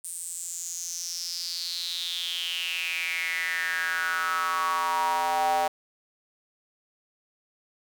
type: tone with high-pass filter sweep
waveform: square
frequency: 86.3 Hz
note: F2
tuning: 20 cents flat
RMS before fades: -29 dBFS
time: 0.04-5.68 s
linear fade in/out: 5 ms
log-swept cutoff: 9100 to 710 Hz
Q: 6.8
effects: none